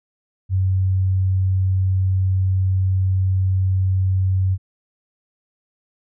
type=tone; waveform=sine; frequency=94.3 Hz; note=F#2; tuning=33 cents sharp; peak=-15 dBFS; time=0.49-4.58 s; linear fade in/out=50 ms; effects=none